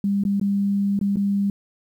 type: tone with dropouts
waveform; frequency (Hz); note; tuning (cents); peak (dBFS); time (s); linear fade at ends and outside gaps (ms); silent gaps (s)
sine; 199.8; G3; +33; -18; 0.04-1.5; 2; 0.237-0.251 / 0.398-0.413 / 0.991-1.012 / 1.159-1.169
effects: 9-bit